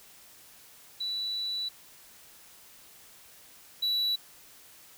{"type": "tone pair in turn", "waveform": ["sine", "triangle"], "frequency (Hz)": [3951, 3935], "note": ["B7", "B7"], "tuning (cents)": [0, -7], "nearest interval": "unison", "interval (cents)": 7, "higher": "first", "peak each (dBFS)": [-30, -24], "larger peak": "second", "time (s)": [[1, 1.69], [3.82, 4.16]], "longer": "first", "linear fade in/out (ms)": 10, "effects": ["white hiss -54 dBFS RMS until 4.97 s"]}